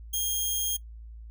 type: tone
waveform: 5% pulse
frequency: 3236 Hz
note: G#7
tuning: 46 cents flat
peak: -18 dBFS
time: 0.13-0.77 s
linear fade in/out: 10 ms
effects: noise-tail reverb RT60 0.1 s tail -19 dB re dry + added 56 Hz sine -41 dBFS peak until 1.3 s